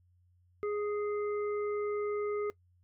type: harmonic tone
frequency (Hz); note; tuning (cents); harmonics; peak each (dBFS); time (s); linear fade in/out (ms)
415.3; G#4; 0; 1 / 3 / 5; -31 / -42 / -49; 0.63-2.5; 0
effects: noise-tail reverb RT60 0.1 s tail -20 dB re dry + added 89 Hz sine -64 dBFS peak until 2.83 s